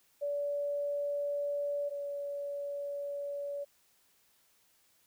sine tone pair in turn, 575 / 569.7 Hz, D5 / C#5, -37 / +47 cents, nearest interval unison, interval 16 cents, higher first, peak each -31 / -35 dBFS, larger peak first, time 0.21-1.9 / 1.9-3.65 s, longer second, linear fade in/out 20 ms, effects white hiss -69 dBFS RMS until 5.06 s

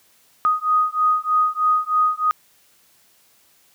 sine beating tone pair, 1244.5 / 1247.7 Hz, D#6 / D#6, 0 / +4 cents, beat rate 3.2 Hz, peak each -19 dBFS, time 0.45-2.31 s, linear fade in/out 0 ms, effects white hiss -57 dBFS RMS until 3.74 s + high-pass 60 Hz 12 dB/octave

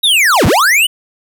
square linear two-way sweep, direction down then up, 3860 to 55 to 3064 Hz, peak -8 dBFS, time 0.03-0.87 s, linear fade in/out 10 ms, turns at 0.46 s, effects none

